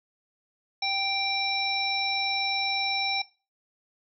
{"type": "harmonic tone with a mistuned harmonic", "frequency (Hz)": 784, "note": "G5", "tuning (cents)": 0, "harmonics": [1, 3, 5, 7], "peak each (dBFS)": [-31, -31, -31, -31], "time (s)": [0.82, 3.22], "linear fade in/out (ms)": 5, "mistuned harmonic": 7, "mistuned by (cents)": -21, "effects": ["noise-tail reverb RT60 0.3 s tail -17 dB re dry"]}